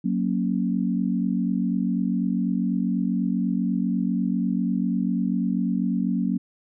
sine chord, F# major, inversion none, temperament equal, 185 / 233.1 / 277.2 Hz, F#3 / A#3 / C#4, 0 / 0 / 0 cents, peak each -24 / -25 / -28 dBFS, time 0.04-6.38 s, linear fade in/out 10 ms, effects none

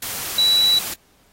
sine tone in noise, 3930 Hz, B7, 9 cents flat, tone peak -13 dBFS, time 0.38-0.79 s, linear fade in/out 5 ms, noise white, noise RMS -28 dBFS, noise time 0.02-0.94 s, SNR +12 dB, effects pink hiss -58 dBFS RMS until 1.32 s + AAC 48 kbps

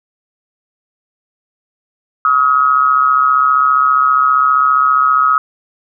sine tone with amplitude modulation, 1273 Hz, D#6, 39 cents sharp, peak -5 dBFS, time 2.25-5.38 s, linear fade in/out 2 ms, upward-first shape sine, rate 135 Hz, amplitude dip 70%, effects none

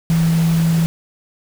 sine tone in noise, 164.81 Hz, E3, in tune, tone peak -12 dBFS, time 0.1-0.86 s, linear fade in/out 0 ms, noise pink, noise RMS -29 dBFS, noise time 0.1-0.86 s, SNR +14 dB, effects none

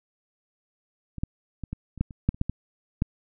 clicks, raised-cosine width 5 ms, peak -24 / -13 / -21 / -19 / -28 / -11 / -29 / -8 / -30 / -11 / -15 / -10 dBFS, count 12, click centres 1.183 / 1.235 / 1.637 / 1.73 / 1.977 / 2.01 / 2.108 / 2.29 / 2.345 / 2.414 / 2.496 / 3.021 s, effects none

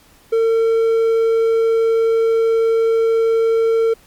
triangle tone, 453.1 Hz, A#4, 49 cents flat, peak -10 dBFS, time 0.32-3.94 s, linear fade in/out 10 ms, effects pink hiss -50 dBFS RMS until 4.06 s + MP3 96 kbps

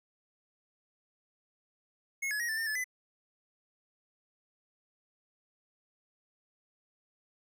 square tone with pitch steps, 2173 / 1697 / 1889 / 1766 / 1809 / 1727 / 2011 Hz, C#7 / G#6 / A#6 / A6 / A6 / A6 / B6, -35 / +37 / +22 / +6 / +48 / -33 / +31 cents, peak -32 dBFS, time 2.22-2.843 s, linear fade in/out 10 ms, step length 89 ms, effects none

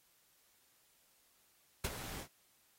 pink noise with ADSR envelope, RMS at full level -34 dBFS, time 1.84-2.28 s, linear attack 7 ms, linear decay 33 ms, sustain -12 dB, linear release 86 ms, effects white hiss -71 dBFS RMS until 2.78 s + AAC 48 kbps

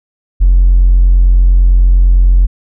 sine tone with hard clipping, 44.45 Hz, F1, 31 cents sharp, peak -4 dBFS, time 0.4-2.47 s, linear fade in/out 20 ms, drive 1 dB, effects none

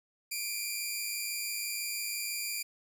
10% pulse tone pair together, 2328 / 2434 Hz, D7 / D#7, -16 / -39 cents, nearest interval minor second, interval 77 cents, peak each -28 / -27 dBFS, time 0.31-2.63 s, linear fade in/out 10 ms, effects none

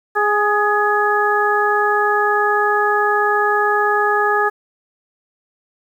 harmonic tone with a mistuned harmonic, 415.3 Hz, G#4, in tune, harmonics 1 / 2 / 3 / 4, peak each -19 / -19 / -19 / -19 dBFS, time 0.15-4.5 s, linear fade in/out 20 ms, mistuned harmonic 4, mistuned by +24 cents, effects 8-bit

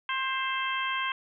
harmonic tone with a mistuned harmonic, 529 Hz, C5, 19 cents sharp, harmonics 2 / 3 / 4 / 5 / 6, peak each -31 / -34 / -35 / -36 / -36 dBFS, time 0.09-1.12 s, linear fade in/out 2 ms, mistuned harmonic 4, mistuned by -20 cents, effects none

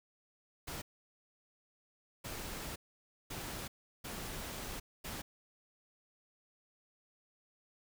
pink noise bursts at uneven times, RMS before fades -43 dBFS, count 5, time 0.67-0.82 / 2.24-2.76 / 3.3-3.68 / 4.04-4.8 / 5.04-5.22 s, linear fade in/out 10 ms, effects none

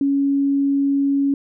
sine tone, 278.5 Hz, C#4, 8 cents sharp, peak -15 dBFS, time 0.01-1.34 s, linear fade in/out 2 ms, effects none

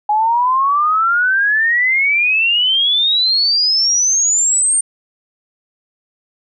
sine exponential sweep, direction up, 830.6 to 8870 Hz, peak -11 dBFS, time 0.09-4.81 s, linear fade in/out 5 ms, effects none

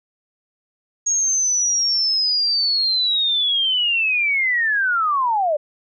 sine linear sweep, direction down, 6620 to 570 Hz, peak -16 dBFS, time 1.06-5.57 s, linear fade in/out 10 ms, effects none

